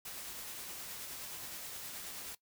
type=noise with tremolo; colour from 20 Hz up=white; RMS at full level=-44 dBFS; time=0.05-2.35 s; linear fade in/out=5 ms; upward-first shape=triangle; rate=9.5 Hz; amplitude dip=25%; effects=noise-tail reverb RT60 0.1 s tail -19 dB re dry